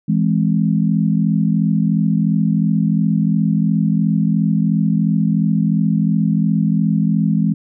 sine chord, E augmented, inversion none, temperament equal, 164.81 / 207.7 / 261.6 Hz, E3 / G#3 / B#3, 0 / 0 / 0 cents, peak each -16 / -16 / -22 dBFS, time 0.08-7.54 s, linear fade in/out 10 ms, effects none

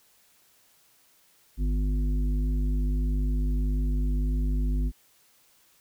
harmonic tone with a mistuned harmonic, 50.8 Hz, G#1, 38 cents flat, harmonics 1 / 3 / 5 / 7, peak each -23 / -36 / -35 / -47 dBFS, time 1.57-4.92 s, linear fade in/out 50 ms, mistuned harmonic 5, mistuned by -26 cents, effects white hiss -62 dBFS RMS until 5.8 s

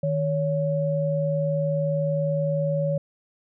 sine tone pair together, 155.56 / 561.3 Hz, D#3 / C#5, 0 / +22 cents, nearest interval octave + minor seventh, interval 2222 cents, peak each -24 dBFS, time 0.03-2.98 s, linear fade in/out 5 ms, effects none

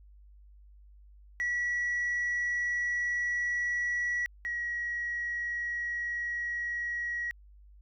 sine tone pair in turn, 1937 / 1909.2 Hz, B6 / A#6, -34 / +41 cents, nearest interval unison, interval 25 cents, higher first, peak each -26 / -30 dBFS, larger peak first, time 1.4-4.26 / 4.45-7.31 s, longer neither, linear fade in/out 0 ms, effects tanh soft clip ceiling -26 dBFS + added 50 Hz sine -52 dBFS peak until 7.81 s

